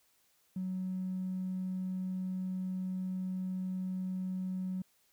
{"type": "tone", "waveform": "triangle", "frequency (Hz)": 185.8, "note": "F#3", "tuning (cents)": 7, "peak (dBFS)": -30, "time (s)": [0.56, 4.82], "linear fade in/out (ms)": 5, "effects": ["tanh soft clip ceiling -31 dBFS", "white hiss -71 dBFS RMS until 5.12 s"]}